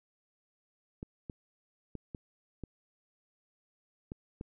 clicks, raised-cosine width 3 ms, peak -27 dBFS, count 7, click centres 1.029 / 1.298 / 1.953 / 2.148 / 2.637 / 4.119 / 4.411 s, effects none

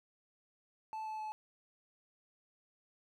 triangle tone with pitch steps, 875 / 868.5 / 862 Hz, A5 / A5 / A5, -10 / -23 / -36 cents, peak -37 dBFS, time 0.93-1.32 s, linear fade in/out 0 ms, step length 130 ms, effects none

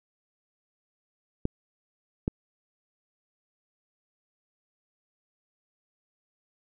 clicks, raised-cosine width 3 ms, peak -13 dBFS, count 2, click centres 1.454 / 2.279 s, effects none

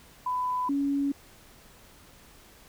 sine tone pair in turn, 1000 / 280.6 Hz, B5 / C#4, +21 / +21 cents, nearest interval octave + minor seventh, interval 2200 cents, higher first, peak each -26 / -24 dBFS, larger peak second, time 0.26-0.69 / 0.69-1.12 s, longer neither, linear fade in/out 5 ms, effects pink hiss -54 dBFS RMS until 2.68 s

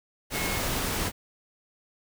sine tone in noise, 2173 Hz, C#7, 35 cents flat, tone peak -34 dBFS, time 0.32-0.61 s, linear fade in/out 50 ms, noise pink, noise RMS -29 dBFS, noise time 0.3-1.12 s, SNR -8 dB, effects none

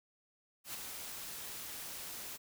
white noise with ADSR envelope, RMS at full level -41 dBFS, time 0.64-2.38 s, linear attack 100 ms, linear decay 9 ms, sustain -4 dB, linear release 31 ms, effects none

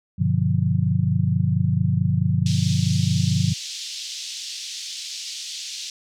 sine chord, G dominant seventh, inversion none, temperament just, 98 / 122.5 / 147 / 176.4 Hz, G2 / B2 / D3 / F3, 0 / -14 / +2 / +18 cents, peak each -23 dBFS, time 0.18-3.54 s, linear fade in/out 20 ms
white band-pass noise, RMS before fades -33 dBFS, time 2.46-5.9 s, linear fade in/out 2 ms, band 3100 to 6000 Hz, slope 24 dB/octave
effects none

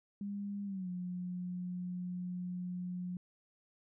sine tone with pitch glide, 201.7 to 179.69 Hz, G3 to F3, +50 to +50 cents, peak -37 dBFS, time 0.21-3.17 s, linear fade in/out 2 ms, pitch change -200 cents, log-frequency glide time 0.65-0.89 s, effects none

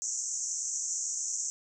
pink band-pass noise, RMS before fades -34 dBFS, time 0.02-1.5 s, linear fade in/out 0 ms, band 5900 to 7600 Hz, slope 96 dB/octave, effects none

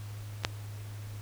clicks, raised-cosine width 0.2 ms, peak -24 / -8 dBFS, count 2, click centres 0.436 / 0.449 s, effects added 104 Hz sine -39 dBFS peak until 1.21 s + pink hiss -52 dBFS RMS until 1.21 s

